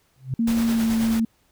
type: tone with exponential growth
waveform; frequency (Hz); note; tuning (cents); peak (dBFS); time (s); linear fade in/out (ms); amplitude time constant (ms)
sine; 130.81; C3; 0; -19; 0.16-0.34; 2; 37
type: tone with pitch glide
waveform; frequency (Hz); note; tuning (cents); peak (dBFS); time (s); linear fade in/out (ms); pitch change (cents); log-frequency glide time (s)
sine; 230 to 225.8; A#3 to A3; -23 to +45; -18; 0.39-1.25; 5; -32; 0.71-0.82
type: noise with tremolo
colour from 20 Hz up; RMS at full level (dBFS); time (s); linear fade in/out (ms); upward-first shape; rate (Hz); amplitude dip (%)
pink; -31; 0.47-1.2; 5; sine; 9.3; 40
effects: pink hiss -64 dBFS RMS until 1.51 s